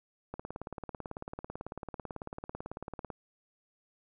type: click train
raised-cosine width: 1 ms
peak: -25 dBFS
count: 51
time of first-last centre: 0.34-3.102 s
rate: 18.1 Hz
effects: none